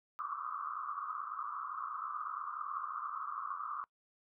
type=band-pass noise; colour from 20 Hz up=pink; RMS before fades=-41 dBFS; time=0.19-3.84 s; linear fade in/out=0 ms; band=1100 to 1300 Hz; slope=96 dB/octave; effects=noise-tail reverb RT60 0.1 s tail -22 dB re dry